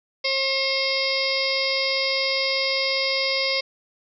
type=harmonic tone; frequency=537 Hz; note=C5; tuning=45 cents sharp; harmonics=1 / 2 / 4 / 5 / 6 / 7 / 8 / 9 / 10; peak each=-27 / -35 / -26 / -35 / -34 / -32 / -34 / -26 / -31 dBFS; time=0.24-3.61 s; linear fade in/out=10 ms; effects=none